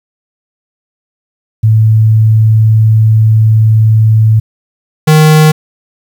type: tone pair in turn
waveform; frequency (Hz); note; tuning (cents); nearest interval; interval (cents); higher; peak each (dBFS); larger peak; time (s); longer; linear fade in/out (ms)
sine / square; 109.9 / 154.99; A2 / D#3; -2 / -6; tritone; 596; second; -3; neither; 1.63-4.4 / 5.07-5.52; first; 10
effects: 7-bit